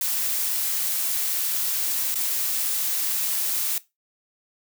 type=noise with dropouts; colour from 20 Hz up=blue; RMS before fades=-25 dBFS; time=0.01-3.78 s; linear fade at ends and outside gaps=2 ms; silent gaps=2.144-2.155 s; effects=noise-tail reverb RT60 0.2 s tail -17 dB re dry